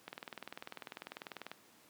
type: click train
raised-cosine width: 0.3 ms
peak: -27 dBFS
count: 30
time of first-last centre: 0.08-1.516 s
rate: 20.2 Hz
effects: pink hiss -63 dBFS RMS until 1.89 s + high-pass 200 Hz 12 dB/octave